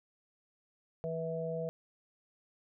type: harmonic tone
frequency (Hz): 163.2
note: E3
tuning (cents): -17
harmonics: 1 / 3 / 4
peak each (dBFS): -39 / -37 / -39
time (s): 1.04-1.69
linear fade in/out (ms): 0
effects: none